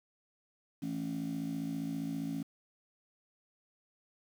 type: chord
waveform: sine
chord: A major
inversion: second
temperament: just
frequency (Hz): 165 / 220 / 275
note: E3 / A3 / C#4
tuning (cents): +2 / 0 / -14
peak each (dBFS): -38 / -38 / -35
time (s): 0.82-2.43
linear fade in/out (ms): 10
effects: tanh soft clip ceiling -30 dBFS + 9-bit